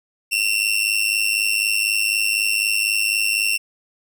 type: tone with amplitude modulation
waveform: sawtooth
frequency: 2715 Hz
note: F7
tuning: 50 cents flat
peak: -11 dBFS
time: 0.31-3.58 s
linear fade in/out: 20 ms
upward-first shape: sine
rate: 104 Hz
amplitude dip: 75%
effects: none